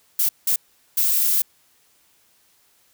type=noise bursts at uneven times; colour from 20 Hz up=violet; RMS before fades=-19 dBFS; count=3; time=0.19-0.29 / 0.47-0.56 / 0.97-1.42 s; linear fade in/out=5 ms; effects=white hiss -60 dBFS RMS until 2.93 s